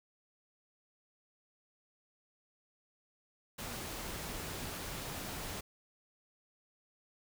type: noise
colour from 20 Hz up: pink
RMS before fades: -42 dBFS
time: 3.58-5.61 s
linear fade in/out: 10 ms
effects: none